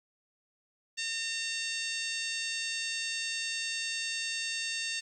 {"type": "harmonic tone", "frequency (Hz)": 910, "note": "A#5", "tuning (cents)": -42, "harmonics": [2, 3, 4, 5, 6, 7, 8, 9], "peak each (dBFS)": [-40, -37, -40, -39, -44, -43, -46, -45], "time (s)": [0.97, 5.01], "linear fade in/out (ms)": 20, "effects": ["11-bit"]}